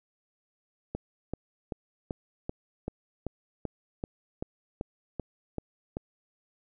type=click train; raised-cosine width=2 ms; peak=-19 dBFS; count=14; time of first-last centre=0.95-5.969 s; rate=2.59 Hz; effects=none